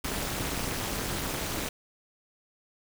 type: noise with amplitude modulation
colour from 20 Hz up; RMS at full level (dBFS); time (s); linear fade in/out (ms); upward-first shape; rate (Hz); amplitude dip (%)
pink; -28; 0.04-1.69; 5; sine; 224; 100
effects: none